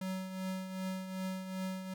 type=tone with tremolo; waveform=square; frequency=187.9 Hz; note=F#3; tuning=27 cents sharp; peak=-35 dBFS; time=0.01-1.94 s; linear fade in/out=5 ms; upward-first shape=triangle; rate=2.6 Hz; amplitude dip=60%; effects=none